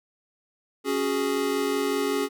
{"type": "chord", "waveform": "square", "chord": "C# suspended fourth", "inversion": "none", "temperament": "equal", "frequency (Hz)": [277.2, 370, 415.3], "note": ["C#4", "F#4", "G#4"], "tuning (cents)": [0, 0, 0], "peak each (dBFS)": [-29, -31, -27], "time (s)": [0.84, 2.29], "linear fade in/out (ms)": 50, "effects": []}